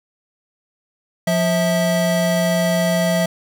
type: tone pair together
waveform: square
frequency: 176.3 / 651.2 Hz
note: F3 / E5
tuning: +17 / -21 cents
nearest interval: octave + major seventh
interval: 2262 cents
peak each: -19 dBFS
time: 1.27-3.26 s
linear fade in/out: 5 ms
effects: none

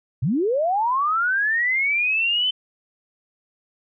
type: linear sweep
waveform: sine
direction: up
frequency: 103.83 to 3069 Hz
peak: -18 dBFS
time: 0.22-2.51 s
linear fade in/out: 10 ms
effects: none

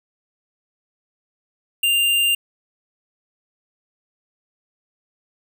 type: tone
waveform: square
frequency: 2793 Hz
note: F7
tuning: 1 cent flat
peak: -16 dBFS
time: 1.83-2.35 s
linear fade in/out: 5 ms
effects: none

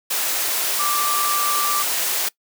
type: tone in noise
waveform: sine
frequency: 1174.7 Hz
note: D6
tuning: in tune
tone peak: -21 dBFS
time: 0.79-1.83 s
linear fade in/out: 10 ms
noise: white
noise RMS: -22 dBFS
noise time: 0.1-2.29 s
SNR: -2 dB
effects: noise-tail reverb RT60 0.1 s tail -22 dB re dry + high-pass 400 Hz 12 dB/octave

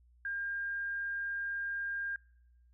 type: tone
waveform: sine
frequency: 1606 Hz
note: G6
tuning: 41 cents sharp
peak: -34 dBFS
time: 0.25-2.16 s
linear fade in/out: 2 ms
effects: noise-tail reverb RT60 0.9 s tail -26 dB re dry + added 60 Hz sine -61 dBFS peak until 2.73 s

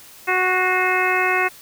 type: harmonic tone with a mistuned harmonic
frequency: 368.6 Hz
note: F#4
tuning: 7 cents flat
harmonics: 1 / 2 / 3 / 4 / 5 / 6 / 7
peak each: -24 / -24 / -24 / -24 / -24 / -24 / -24 dBFS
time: 0.27-1.49 s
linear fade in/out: 20 ms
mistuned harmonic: 6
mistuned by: -55 cents
effects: white hiss -44 dBFS RMS until 1.61 s

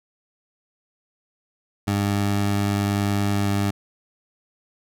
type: tone with pitch glide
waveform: 20% pulse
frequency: 101.1 to 100.52 Hz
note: G#2 to G2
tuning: -46 to +44 cents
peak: -15 dBFS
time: 1.87-3.71 s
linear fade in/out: 10 ms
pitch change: -10 cents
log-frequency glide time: 3.31-3.53 s
effects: none

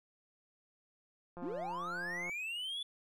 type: click train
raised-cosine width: 1 ms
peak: -34 dBFS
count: 163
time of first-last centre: 1.37-2.296 s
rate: 175 Hz
type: linear sweep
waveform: triangle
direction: up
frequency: 225.8 to 3481 Hz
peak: -36 dBFS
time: 1.42-2.83 s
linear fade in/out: 5 ms
effects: none

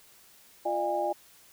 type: tone cluster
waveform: sine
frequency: 347.7 / 603 / 689 / 816 Hz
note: F4 / D5 / F5 / G#5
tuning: -8 / +46 / -24 / -31 cents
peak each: -34 / -30 / -37 / -30 dBFS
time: 0.65-1.13 s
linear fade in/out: 10 ms
effects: white hiss -57 dBFS RMS until 1.52 s

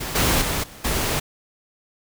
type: noise with level steps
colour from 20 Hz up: pink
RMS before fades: -29 / -19 / -24 / -42 / -23 dBFS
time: 0-1.2 s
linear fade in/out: 10 ms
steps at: 0.15 / 0.41 / 0.63 / 0.84 s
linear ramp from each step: 10 ms
effects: none

